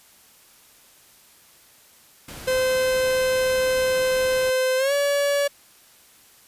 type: noise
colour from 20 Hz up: pink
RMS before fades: -38 dBFS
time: 2.28-4.5 s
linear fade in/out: 5 ms
type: tone with pitch glide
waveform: 45% pulse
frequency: 516 to 569.2 Hz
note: C5 to C#5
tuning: -24 to +46 cents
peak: -19 dBFS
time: 2.47-5.48 s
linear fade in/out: 10 ms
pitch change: +170 cents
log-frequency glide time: 4.77-4.93 s
effects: white hiss -53 dBFS RMS until 6.47 s + resampled to 32000 Hz